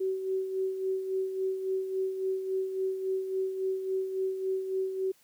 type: tone with tremolo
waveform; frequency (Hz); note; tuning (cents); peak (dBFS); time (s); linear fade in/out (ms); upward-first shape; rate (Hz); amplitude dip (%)
sine; 379.9; F#4; +46; -26; 0-5.12; 10; sine; 3.6; 55
effects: white hiss -64 dBFS RMS until 5.23 s